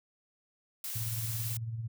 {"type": "noise", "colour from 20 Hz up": "blue", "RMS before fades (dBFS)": -38, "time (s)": [0.84, 1.57], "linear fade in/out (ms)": 2}
{"type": "tone with tremolo", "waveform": "sine", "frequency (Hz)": 113.8, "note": "A#2", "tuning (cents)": -41, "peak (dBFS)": -32, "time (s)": [0.95, 1.88], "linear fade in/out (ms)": 10, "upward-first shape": "sine", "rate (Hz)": 18, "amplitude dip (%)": 50}
{"effects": []}